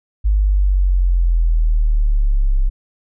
sine exponential sweep, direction down, 51.91 to 32.63 Hz, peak -11 dBFS, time 0.24-2.7 s, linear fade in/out 20 ms, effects none

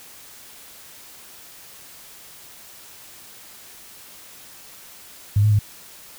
sine tone with pitch steps, 102.4 / 106.3 / 104 Hz, G#2 / G#2 / G#2, -24 / +41 / +3 cents, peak -13 dBFS, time 5.36-5.591 s, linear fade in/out 5 ms, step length 77 ms, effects white hiss -44 dBFS RMS until 6.18 s

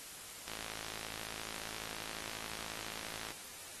click train, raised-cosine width 0.2 ms, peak -24 dBFS, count 155, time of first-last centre 0.48-3.306 s, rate 54.5 Hz, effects white hiss -49 dBFS RMS until 3.8 s + AAC 32 kbps

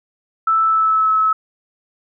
sine tone with pitch glide, 1318.5 to 1295.1 Hz, E6 to E6, 0 to -31 cents, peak -12 dBFS, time 0.47-1.33 s, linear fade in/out 5 ms, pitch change -31 cents, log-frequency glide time 0.64-1.11 s, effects none

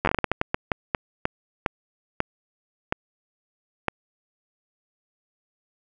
slowing click train, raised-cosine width 0.5 ms, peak -6 dBFS, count 18, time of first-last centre 0.05-3.883 s, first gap 10 ms, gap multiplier 1.33, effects none

